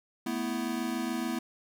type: chord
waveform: square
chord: A suspended second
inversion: none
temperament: equal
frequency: 220 / 246.9 / 329.6 Hz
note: A3 / B3 / E4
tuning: 0 / 0 / 0 cents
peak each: -37 / -34 / -36 dBFS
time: 0.26-1.39 s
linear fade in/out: 5 ms
effects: none